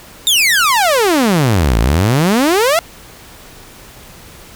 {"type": "exponential two-way sweep", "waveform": "sawtooth", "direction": "down then up", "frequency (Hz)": [3729, 51.91, 702], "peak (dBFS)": -6, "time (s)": [0.27, 2.79], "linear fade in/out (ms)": 0, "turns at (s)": 1.78, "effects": ["pink hiss -38 dBFS RMS until 4.55 s"]}